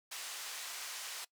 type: band-pass noise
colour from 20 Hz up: white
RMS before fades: -44 dBFS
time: 0.11-1.25 s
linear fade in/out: 10 ms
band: 810 to 8000 Hz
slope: 12 dB/octave
effects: noise-tail reverb RT60 0.1 s tail -21 dB re dry